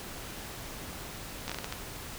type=slowing click train; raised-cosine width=0.2 ms; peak=-17 dBFS; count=7; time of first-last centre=1.48-1.725 s; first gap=15 ms; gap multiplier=1.4; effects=pink hiss -42 dBFS RMS until 2.18 s